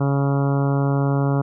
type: harmonic tone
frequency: 139.4 Hz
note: C#3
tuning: 10 cents sharp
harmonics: 1 / 2 / 3 / 4 / 5 / 6 / 7 / 8 / 9 / 10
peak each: -18 / -24 / -28 / -30 / -32 / -34 / -35 / -36 / -37 / -38 dBFS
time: 0-1.42 s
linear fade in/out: 10 ms
effects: none